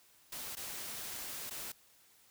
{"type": "noise with dropouts", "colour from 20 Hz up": "white", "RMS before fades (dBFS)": -43, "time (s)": [0.32, 1.72], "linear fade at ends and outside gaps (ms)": 5, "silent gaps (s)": [[0.554, 0.568], [1.498, 1.508]], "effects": ["white hiss -65 dBFS RMS until 2.3 s"]}